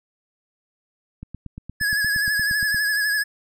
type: click train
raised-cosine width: 5 ms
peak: -22 dBFS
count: 14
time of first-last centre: 1.23-2.745 s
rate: 8.58 Hz
type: tone with vibrato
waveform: square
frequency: 1686 Hz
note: G#6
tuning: 26 cents sharp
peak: -20 dBFS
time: 1.8-3.24 s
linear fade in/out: 20 ms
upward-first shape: sine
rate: 12 Hz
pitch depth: 44 cents each way
effects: none